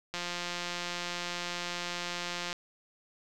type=click train; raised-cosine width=0.2 ms; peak=-18 dBFS; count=419; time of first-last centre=0.14-2.529 s; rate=175 Hz; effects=none